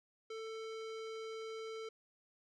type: tone with low-pass filter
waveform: square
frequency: 444.2 Hz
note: A4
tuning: 16 cents sharp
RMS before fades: -45 dBFS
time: 0.3-1.89 s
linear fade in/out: 5 ms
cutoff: 4900 Hz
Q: 1
effects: none